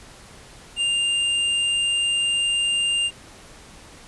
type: tone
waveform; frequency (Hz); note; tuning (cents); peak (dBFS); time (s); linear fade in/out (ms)
square; 2800; F7; +4; -20; 0.76-3.11; 50
effects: pink hiss -45 dBFS RMS until 4.07 s + resampled to 24000 Hz